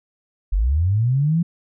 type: linear sweep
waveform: sine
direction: up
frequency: 41.2 to 173.6 Hz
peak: -15 dBFS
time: 0.52-1.43 s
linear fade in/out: 10 ms
effects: none